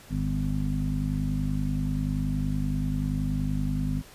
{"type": "harmonic tone with a mistuned harmonic", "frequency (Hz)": 50.5, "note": "G#1", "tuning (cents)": -48, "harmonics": [1, 2, 3, 4, 5], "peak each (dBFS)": [-30, -35, -29, -35, -31], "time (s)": [0.09, 4.03], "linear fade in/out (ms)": 50, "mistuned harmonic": 1, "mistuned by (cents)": -71, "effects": ["pink hiss -50 dBFS RMS until 4.14 s", "resampled to 32000 Hz"]}